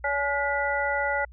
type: tone cluster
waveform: sine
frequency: 568 / 846 / 1435 / 1975 Hz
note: C#5 / G#5 / F6 / B6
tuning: +42 / +32 / +47 / 0 cents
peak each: -29 dBFS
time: 0.04-1.25 s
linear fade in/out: 5 ms
effects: added 60 Hz sine -44 dBFS peak until 1.32 s